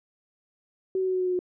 sine tone with pitch steps, 378 / 375.2 / 372.4 / 369.6 / 366.8 / 364.1 / 361.3 Hz, F#4 / F#4 / F#4 / F#4 / F#4 / F#4 / F#4, +37 / +24 / +11 / -2 / -15 / -28 / -41 cents, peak -23 dBFS, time 0.95-1.391 s, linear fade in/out 2 ms, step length 63 ms, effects none

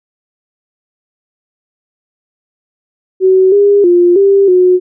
sine tone with pitch steps, 376.4 / 405 / 351.2 / 395.2 / 364.3 Hz, F#4 / G#4 / F4 / G4 / F#4, +30 / -43 / +10 / +14 / -27 cents, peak -4 dBFS, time 3.2-4.8 s, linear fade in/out 50 ms, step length 320 ms, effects none

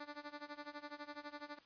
10% pulse tone with tremolo, 293.7 Hz, D4, in tune, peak -36 dBFS, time 0-1.59 s, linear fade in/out 5 ms, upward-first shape sine, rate 12 Hz, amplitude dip 90%, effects white hiss -66 dBFS RMS until 1.65 s + resampled to 11025 Hz

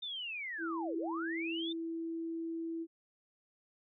sine linear two-way sweep, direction down then up, 3653 to 316.2 to 3653 Hz, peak -38 dBFS, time 0.02-1.73 s, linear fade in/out 10 ms, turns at 0.97 s
sine tone, 329.6 Hz, E4, in tune, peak -36 dBFS, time 0.58-2.87 s, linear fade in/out 50 ms
effects none

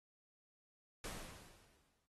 pink noise with exponential decay, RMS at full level -45 dBFS, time 1.04-2.06 s, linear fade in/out 2 ms, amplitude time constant 220 ms, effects noise-tail reverb RT60 0.1 s tail -24 dB re dry + AAC 32 kbps

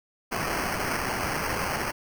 white noise with sample-and-hold, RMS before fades -29 dBFS, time 0.31-1.92 s, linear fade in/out 20 ms, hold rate 3675 Hz, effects none

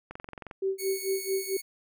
click train, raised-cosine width 0.5 ms, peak -25 dBFS, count 10, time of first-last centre 0.11-0.512 s, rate 22.4 Hz
sine tone with tremolo, 385.6 Hz, G4, 28 cents flat, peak -24 dBFS, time 0.62-1.57 s, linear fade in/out 5 ms, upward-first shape sine, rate 4.5 Hz, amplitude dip 95%
5% pulse tone, 2217 Hz, C#7, in tune, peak -25 dBFS, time 0.78-1.62 s, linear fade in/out 20 ms
effects none

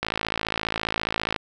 click train, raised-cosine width 0.3 ms, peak -8 dBFS, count 74, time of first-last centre 0.03-1.362 s, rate 54.8 Hz, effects none

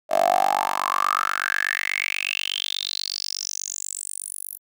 10% pulse tone with high-pass filter sweep, 48.22 Hz, G1, 28 cents flat, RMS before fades -25 dBFS, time 0.09-4.59 s, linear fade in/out 50 ms, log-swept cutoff 620 to 12000 Hz, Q 8.9, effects none

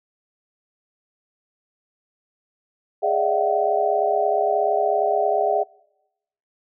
sine tone cluster, 414.4 / 578 / 611 / 680 / 757 Hz, G#4 / D5 / D#5 / F5 / F#5, -4 / -28 / -32 / -46 / +39 cents, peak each -24 / -30 / -24 / -23 / -23 dBFS, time 3.02-5.64 s, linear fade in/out 20 ms, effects noise-tail reverb RT60 0.9 s tail -25 dB re dry

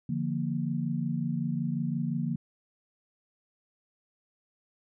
sine chord, Bb major, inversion first, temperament equal with one note detuned, 146.83 / 172.41 / 233.1 Hz, D3 / F3 / Bb3, 0 / -22 / 0 cents, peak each -32 dBFS, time 0.09-2.36 s, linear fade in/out 5 ms, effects none

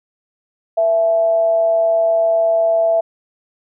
sine tone with amplitude modulation, 664 Hz, E5, 12 cents sharp, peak -10 dBFS, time 0.77-3.01 s, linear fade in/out 10 ms, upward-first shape sine, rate 193 Hz, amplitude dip 35%, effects none

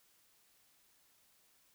silence, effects white hiss -70 dBFS RMS until 1.74 s

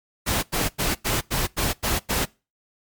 pink noise bursts, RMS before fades -23 dBFS, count 8, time 0.26-2.257 s, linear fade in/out 20 ms, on 170 ms, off 91 ms, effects noise-tail reverb RT60 0.3 s tail -24 dB re dry + MP3 96 kbps

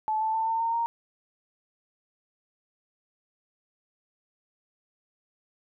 sine tone with pitch steps, 867 / 879.1 / 891.4 / 903.8 / 916.4 / 929.2 Hz, A5 / A5 / A5 / A5 / A#5 / A#5, -26 / -2 / +22 / +46 / -30 / -6 cents, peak -24 dBFS, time 0.08-0.86 s, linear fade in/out 0 ms, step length 130 ms, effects none

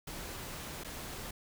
pink noise with dropouts, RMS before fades -43 dBFS, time 0.07-1.31 s, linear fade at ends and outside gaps 5 ms, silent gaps 0.837-0.845 s, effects none

